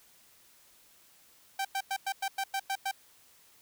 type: tone bursts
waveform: sawtooth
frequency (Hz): 780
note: G5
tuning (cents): -9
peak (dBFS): -26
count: 9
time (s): 1.59-2.913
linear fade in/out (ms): 5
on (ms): 59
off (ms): 99
effects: white hiss -61 dBFS RMS until 3.61 s